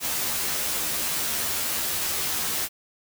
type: noise with comb filter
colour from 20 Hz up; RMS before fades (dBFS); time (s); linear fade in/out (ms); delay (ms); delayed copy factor
white; -27; 0-2.69; 50; 13; +1
effects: none